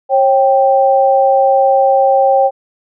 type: tone pair together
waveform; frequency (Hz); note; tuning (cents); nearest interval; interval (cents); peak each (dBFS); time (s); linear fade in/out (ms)
sine; 542.7 / 784; C#5 / G5; -37 / 0; tritone; 637; -10; 0.09-2.51; 50
effects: none